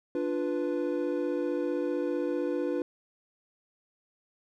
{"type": "chord", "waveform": "triangle", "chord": "B diminished", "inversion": "first", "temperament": "equal", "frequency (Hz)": [293.7, 349.2, 493.9], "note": ["D4", "F4", "B4"], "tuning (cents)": [0, 0, 0], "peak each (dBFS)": -30, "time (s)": [0.15, 2.82], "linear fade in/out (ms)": 2, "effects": []}